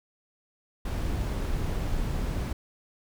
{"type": "noise", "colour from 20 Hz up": "brown", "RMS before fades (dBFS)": -29, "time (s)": [0.85, 2.53], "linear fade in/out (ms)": 5, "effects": []}